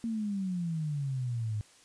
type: exponential sweep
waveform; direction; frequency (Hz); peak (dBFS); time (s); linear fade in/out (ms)
sine; down; 233.1 to 103.83; -30; 0.04-1.61; 0
effects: white hiss -59 dBFS RMS until 1.84 s + resampled to 22050 Hz